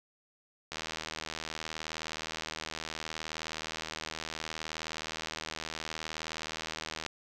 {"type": "click train", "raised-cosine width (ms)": 0.2, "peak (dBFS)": -19, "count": 504, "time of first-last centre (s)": [0.72, 7.063], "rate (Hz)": 79.3, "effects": []}